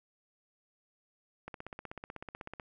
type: click train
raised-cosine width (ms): 0.5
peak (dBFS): -27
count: 19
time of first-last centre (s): 1.48-2.598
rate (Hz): 16.1
effects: none